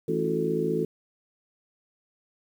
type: harmonic tone with a mistuned harmonic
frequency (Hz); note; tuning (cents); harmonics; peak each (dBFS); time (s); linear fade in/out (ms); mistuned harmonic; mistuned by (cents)
54.8; A1; -6; 3 / 4 / 5 / 6 / 7 / 8; -31 / -34 / -33 / -34 / -29 / -28; 0.08-0.85; 5; 7; -92
effects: 9-bit